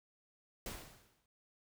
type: noise with exponential decay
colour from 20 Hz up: pink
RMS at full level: -42 dBFS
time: 0.66-1.26 s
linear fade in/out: 2 ms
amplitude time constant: 130 ms
effects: none